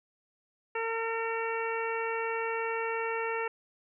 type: harmonic tone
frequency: 454.3 Hz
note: A#4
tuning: 45 cents flat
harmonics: 1 / 2 / 3 / 4 / 5 / 6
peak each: -33 / -36 / -38 / -39 / -40 / -41 dBFS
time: 0.75-3.48 s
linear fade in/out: 5 ms
effects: none